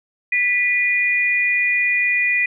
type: tone pair together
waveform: sine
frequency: 1975.5 / 2439 Hz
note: B6 / D#7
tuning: 0 / -35 cents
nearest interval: major third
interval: 365 cents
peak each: -18 dBFS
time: 0.32-2.46 s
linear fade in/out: 5 ms
effects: none